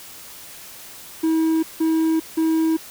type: tone bursts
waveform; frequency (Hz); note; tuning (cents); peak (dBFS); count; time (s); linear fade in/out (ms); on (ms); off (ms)
triangle; 321.7; E4; -42; -14; 3; 1.23-2.77; 10; 400; 170
effects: white hiss -40 dBFS RMS until 2.9 s